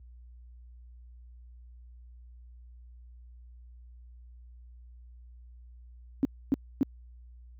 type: tone bursts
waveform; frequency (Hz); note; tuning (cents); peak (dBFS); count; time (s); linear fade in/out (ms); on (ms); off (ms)
sine; 273.1; C#4; -26; -20; 3; 6.23-6.83; 0; 20; 270
effects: added 60 Hz sine -45 dBFS peak until 7.59 s + high-pass 60 Hz 12 dB/octave